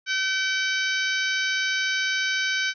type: harmonic tone with a mistuned harmonic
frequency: 766 Hz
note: G5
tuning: 40 cents flat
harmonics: 2 / 3 / 4 / 5 / 6 / 7 / 8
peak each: -25 / -29 / -31 / -33 / -35 / -36 / -37 dBFS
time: 0.06-2.74 s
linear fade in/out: 50 ms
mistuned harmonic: 8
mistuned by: -21 cents
effects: none